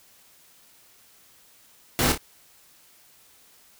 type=noise with echo; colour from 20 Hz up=pink; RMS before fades=-22 dBFS; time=1.99-2.12 s; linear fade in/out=0 ms; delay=28 ms; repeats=2; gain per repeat=-7 dB; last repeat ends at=2.176 s; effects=white hiss -56 dBFS RMS until 3.79 s